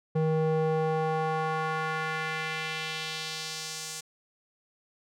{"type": "tone with band-pass filter sweep", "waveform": "square", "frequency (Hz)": 158, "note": "D#3", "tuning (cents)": 27, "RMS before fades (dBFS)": -30, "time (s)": [0.15, 4.01], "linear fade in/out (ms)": 10, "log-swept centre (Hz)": [340, 7400], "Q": 1.4, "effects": []}